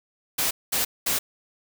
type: noise bursts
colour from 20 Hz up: white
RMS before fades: -24 dBFS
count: 3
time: 0.38-1.19 s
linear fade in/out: 10 ms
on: 130 ms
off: 210 ms
effects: none